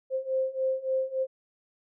sine beating tone pair, 523.3 / 526.8 Hz, C5 / C5, 0 / +12 cents, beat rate 3.5 Hz, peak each -30 / -28 dBFS, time 0.1-1.27 s, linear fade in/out 50 ms, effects none

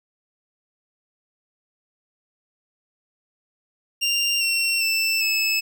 25% pulse tone with pitch steps, 2786 / 2724 / 2663 / 2604 Hz, F7 / F7 / E7 / E7, -5 / -44 / +17 / -22 cents, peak -16 dBFS, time 4.01-5.61 s, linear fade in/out 20 ms, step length 400 ms, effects none

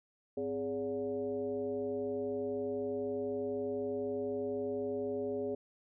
sine tone with frequency modulation, 414 Hz, G#4, 5 cents flat, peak -33 dBFS, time 0.37-5.55 s, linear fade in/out 5 ms, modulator 156 Hz, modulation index 1, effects none

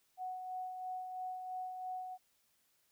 sine tone with tremolo, 740 Hz, F#5, in tune, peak -38 dBFS, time 0.17-2.18 s, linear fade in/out 50 ms, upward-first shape sine, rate 3 Hz, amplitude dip 40%, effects white hiss -75 dBFS RMS until 2.91 s

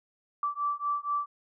sine beating tone pair, 1161 / 1165.2 Hz, D6 / D6, -20 / -14 cents, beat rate 4.2 Hz, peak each -31 dBFS, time 0.43-1.26 s, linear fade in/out 2 ms, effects none

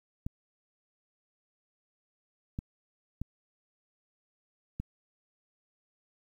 clicks, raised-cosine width 5 ms, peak -22 dBFS, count 4, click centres 0.265 / 2.589 / 3.216 / 4.8 s, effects 10-bit

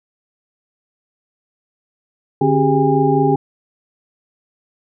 sine tone cluster, 147.7 / 271 / 385.5 / 410.4 / 810 Hz, D3 / C#4 / G4 / G#4 / G#5, +10 / -39 / -29 / -21 / -43 cents, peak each -18 dBFS, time 2.41-3.36 s, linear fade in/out 5 ms, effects none

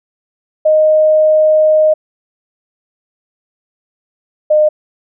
sine tone pair in turn, 620 / 609.7 Hz, D#5 / D#5, -6 / -35 cents, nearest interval unison, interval 29 cents, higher first, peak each -6 dBFS, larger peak neither, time 0.65-1.94 / 4.5-4.69 s, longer first, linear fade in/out 10 ms, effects none

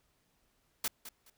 white noise with echo, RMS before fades -33 dBFS, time 0.84-0.88 s, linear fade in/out 5 ms, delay 210 ms, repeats 2, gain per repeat -13 dB, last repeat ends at 1.3 s, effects pink hiss -74 dBFS RMS until 1.37 s

